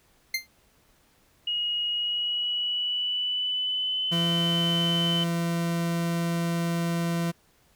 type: tone with exponential decay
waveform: 25% pulse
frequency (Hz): 2100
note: C7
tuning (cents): +6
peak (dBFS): -18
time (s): 0.34-0.47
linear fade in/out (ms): 5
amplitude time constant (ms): 27
type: tone with pitch glide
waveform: sine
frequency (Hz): 2887 to 3048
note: F#7 to G7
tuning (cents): -43 to -49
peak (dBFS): -25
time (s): 1.47-5.24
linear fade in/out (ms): 5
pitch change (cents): +94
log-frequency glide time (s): 1.9-4.31
type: tone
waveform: 40% pulse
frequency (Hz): 169.3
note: E3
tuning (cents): +46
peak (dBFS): -24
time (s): 4.11-7.32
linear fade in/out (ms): 20
effects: pink hiss -63 dBFS RMS until 7.75 s